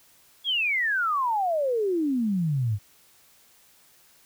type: exponential sweep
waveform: sine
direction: down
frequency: 3411 to 98 Hz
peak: -22 dBFS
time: 0.44-2.79 s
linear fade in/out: 50 ms
effects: white hiss -58 dBFS RMS until 4.25 s